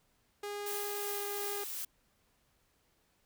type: tone with pitch glide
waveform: sawtooth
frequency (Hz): 410 to 407.2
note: G#4 to G#4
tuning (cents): -22 to -34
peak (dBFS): -34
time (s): 0.43-1.64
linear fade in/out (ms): 5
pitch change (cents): -12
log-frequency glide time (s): 0.98-1.18
type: noise with tremolo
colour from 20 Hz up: blue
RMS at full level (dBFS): -39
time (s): 0.66-1.85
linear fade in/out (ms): 5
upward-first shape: triangle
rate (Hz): 2.8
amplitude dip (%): 30
effects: pink hiss -73 dBFS RMS until 3.25 s